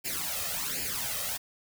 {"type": "noise with flanger", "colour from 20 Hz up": "white", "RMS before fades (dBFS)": -33, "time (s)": [0.04, 1.38], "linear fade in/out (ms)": 20, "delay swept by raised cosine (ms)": [0.41, 1.61], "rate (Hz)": 1.3, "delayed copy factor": 0.75, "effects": []}